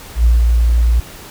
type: tone with ADSR envelope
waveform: sine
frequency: 58.2 Hz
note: A#1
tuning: 2 cents flat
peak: -5 dBFS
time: 0.15-1 s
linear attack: 100 ms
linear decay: 160 ms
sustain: -3 dB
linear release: 5 ms
effects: tanh soft clip ceiling -2 dBFS + pink hiss -35 dBFS RMS until 1.3 s